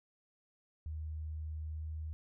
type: tone with pitch glide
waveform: sine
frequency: 77.78 to 78.23 Hz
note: D#2 to D#2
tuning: 0 to +10 cents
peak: -38 dBFS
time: 0.86-2.13 s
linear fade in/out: 0 ms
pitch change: +10 cents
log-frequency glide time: 1.68-1.88 s
effects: none